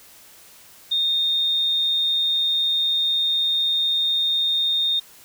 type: tone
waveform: sine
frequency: 3668 Hz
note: A#7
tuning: 29 cents flat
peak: -18 dBFS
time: 0.91-5 s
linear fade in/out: 10 ms
effects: white hiss -48 dBFS RMS until 5.24 s